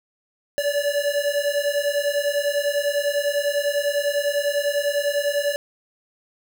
square beating tone pair, 571 / 581 Hz, D5 / D5, -49 / -19 cents, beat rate 10 Hz, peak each -24 dBFS, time 0.58-5.56 s, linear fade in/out 0 ms, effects none

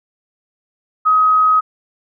sine tone, 1264 Hz, D#6, 27 cents sharp, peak -9 dBFS, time 1.05-1.61 s, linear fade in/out 20 ms, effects none

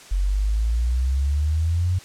sine exponential sweep, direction up, 45.02 to 92.9 Hz, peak -18 dBFS, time 0.11-1.99 s, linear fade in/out 10 ms, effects white hiss -44 dBFS RMS until 2.04 s + low-pass 8000 Hz 12 dB/octave

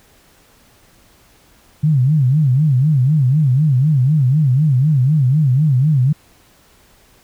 sine tone with vibrato, 140 Hz, C#3, 18 cents sharp, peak -10 dBFS, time 1.83-6.13 s, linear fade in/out 10 ms, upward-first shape sine, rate 4 Hz, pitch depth 210 cents each way, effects pink hiss -51 dBFS RMS until 7.23 s

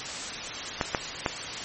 clicks, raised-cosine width 0.5 ms, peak -8 dBFS, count 3, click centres 0.812 / 0.948 / 1.262 s, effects white hiss -34 dBFS RMS until 1.64 s + MP3 32 kbps

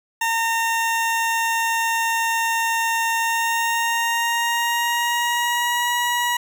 20% pulse tone with pitch glide, 914 to 963.9 Hz, A#5 to B5, -34 to -42 cents, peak -14 dBFS, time 0.21-6.37 s, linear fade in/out 5 ms, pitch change +92 cents, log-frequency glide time 3.17-5.91 s, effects 9-bit

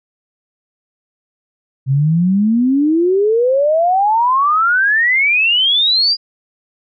sine exponential sweep, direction up, 129.5 to 4899 Hz, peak -10 dBFS, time 1.86-6.17 s, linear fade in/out 50 ms, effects none

